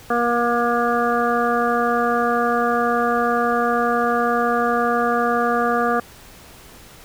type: harmonic tone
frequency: 238 Hz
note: A#3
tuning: 36 cents sharp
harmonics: 1 / 2 / 3 / 5 / 6 / 7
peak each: -24 / -22 / -22 / -22 / -27 / -29 dBFS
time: 0.1-6 s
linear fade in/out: 5 ms
effects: pink hiss -44 dBFS RMS until 7.04 s